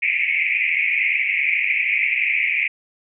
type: band-pass noise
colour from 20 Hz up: pink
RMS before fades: -20 dBFS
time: 0.02-2.68 s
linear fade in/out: 10 ms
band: 2100 to 2500 Hz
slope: 96 dB/octave
effects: none